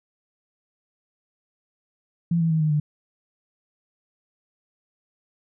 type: tone with pitch steps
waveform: sine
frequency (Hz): 169.3 / 164.1 / 159.06 / 154.18 / 149.44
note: E3 / E3 / D#3 / D#3 / D3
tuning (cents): +46 / -8 / +38 / -15 / +30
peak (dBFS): -18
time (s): 2.31-2.8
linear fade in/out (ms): 5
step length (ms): 98
effects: none